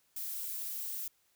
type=noise; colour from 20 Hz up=violet; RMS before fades=-39 dBFS; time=0.16-1.08 s; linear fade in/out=5 ms; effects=white hiss -72 dBFS RMS until 1.35 s